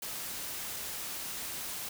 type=noise; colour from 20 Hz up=white; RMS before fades=-39 dBFS; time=0.02-1.89 s; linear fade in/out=5 ms; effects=none